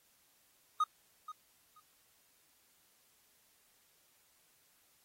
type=tone with echo; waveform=triangle; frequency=1244.5 Hz; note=D#6; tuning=in tune; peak=-25 dBFS; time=0.8-0.84 s; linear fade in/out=5 ms; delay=480 ms; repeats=2; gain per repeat=-15 dB; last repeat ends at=1.8 s; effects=white hiss -70 dBFS RMS until 5.04 s + AAC 48 kbps